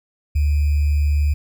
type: tone with sample-and-hold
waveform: sine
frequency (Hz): 73.42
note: D2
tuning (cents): 0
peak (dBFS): -14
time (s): 0.35-1.34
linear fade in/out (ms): 10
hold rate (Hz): 2450
effects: none